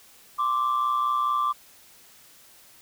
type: tone pair together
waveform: sine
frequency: 1046.5 / 1171.1 Hz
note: C6 / D6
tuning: 0 / -5 cents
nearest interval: major second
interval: 195 cents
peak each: -26 / -21 dBFS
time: 0.38-1.53 s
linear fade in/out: 20 ms
effects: tanh soft clip ceiling -18 dBFS + white hiss -53 dBFS RMS until 2.81 s